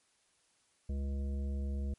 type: harmonic tone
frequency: 69.3 Hz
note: C#2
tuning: in tune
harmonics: 1 / 3 / 5 / 7 / 9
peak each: -33 / -43 / -53 / -53 / -57 dBFS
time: 0.89-1.94 s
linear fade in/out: 5 ms
effects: white hiss -72 dBFS RMS until 1.98 s + MP3 48 kbps